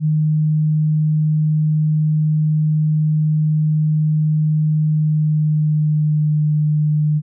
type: tone with pitch glide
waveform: sine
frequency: 154 to 151.35 Hz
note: D#3 to D#3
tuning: -17 to -48 cents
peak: -13 dBFS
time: 0-7.22 s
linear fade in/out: 50 ms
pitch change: -31 cents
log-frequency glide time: 4.87-6.46 s
effects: none